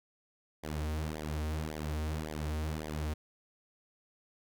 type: tone with flanger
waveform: sawtooth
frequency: 77 Hz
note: D#2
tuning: 17 cents flat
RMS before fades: -36 dBFS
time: 0.63-3.14 s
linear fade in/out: 10 ms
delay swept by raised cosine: 0.72 to 6.02 ms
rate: 1.8 Hz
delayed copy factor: -0.9
effects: none